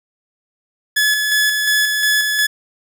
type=tone with tremolo; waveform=sawtooth; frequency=1710 Hz; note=A6; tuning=50 cents flat; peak=-9 dBFS; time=0.96-2.47 s; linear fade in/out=10 ms; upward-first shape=square; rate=2.8 Hz; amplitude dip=35%; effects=none